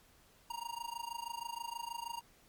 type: tone with amplitude modulation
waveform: square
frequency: 937 Hz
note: A#5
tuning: 9 cents sharp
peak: -37 dBFS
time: 0.5-2.21 s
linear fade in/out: 5 ms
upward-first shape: sine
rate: 26.3 Hz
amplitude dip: 90%
effects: pink hiss -65 dBFS RMS until 2.48 s + MP3 96 kbps